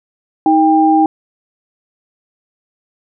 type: tone pair together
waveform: sine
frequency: 315.8 / 795.8 Hz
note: D#4 / G5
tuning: +26 / +26 cents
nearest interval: octave + major third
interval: 1600 cents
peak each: -10 dBFS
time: 0.46-1.06 s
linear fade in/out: 2 ms
effects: none